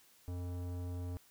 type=tone with tanh clipping; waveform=sine; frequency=88.8 Hz; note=F2; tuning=29 cents sharp; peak=-40 dBFS; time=0.28-1.17 s; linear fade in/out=0 ms; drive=17 dB; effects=white hiss -65 dBFS RMS until 1.3 s